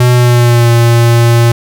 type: tone with pitch glide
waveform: square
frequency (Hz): 123.47 to 117.55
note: B2 to A#2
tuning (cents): 0 to +15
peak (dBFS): -5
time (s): 0-1.52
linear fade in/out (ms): 5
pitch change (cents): -85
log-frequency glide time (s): 0.12-0.71
effects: none